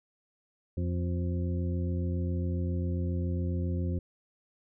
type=harmonic tone with a mistuned harmonic; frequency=87.31 Hz; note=F2; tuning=in tune; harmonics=1 / 2 / 3 / 4 / 6; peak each=-29 / -35 / -39 / -41 / -45 dBFS; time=0.77-3.99 s; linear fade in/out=5 ms; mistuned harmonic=4; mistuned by=+29 cents; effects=none